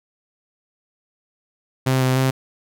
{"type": "tone with pitch steps", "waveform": "sawtooth", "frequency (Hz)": [130.9, 129.3, 131.7], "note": ["C3", "C3", "C3"], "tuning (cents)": [1, -20, 12], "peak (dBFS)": -12, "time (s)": [1.86, 2.31], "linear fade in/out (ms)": 10, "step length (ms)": 150, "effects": []}